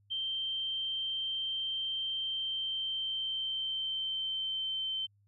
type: tone with pitch glide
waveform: sine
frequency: 3136 to 3098 Hz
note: G7 to G7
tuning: 0 to -21 cents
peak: -32 dBFS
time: 0.1-5.07 s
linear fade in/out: 20 ms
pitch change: -21 cents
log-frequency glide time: 2.18-4.89 s
effects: added 101 Hz sine -65 dBFS peak until 5.27 s